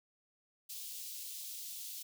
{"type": "high-pass noise", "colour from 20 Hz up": "white", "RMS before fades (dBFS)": -45, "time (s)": [0.69, 2.03], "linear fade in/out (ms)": 10, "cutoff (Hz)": 3200, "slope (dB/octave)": 24, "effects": []}